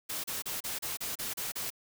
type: noise bursts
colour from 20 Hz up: white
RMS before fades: -36 dBFS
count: 9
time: 0.09-1.704 s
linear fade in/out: 10 ms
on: 150 ms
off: 33 ms
effects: none